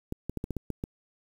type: clicks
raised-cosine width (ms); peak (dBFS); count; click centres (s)
3; -19; 8; 0.124 / 0.296 / 0.373 / 0.441 / 0.507 / 0.567 / 0.703 / 0.839
effects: 8-bit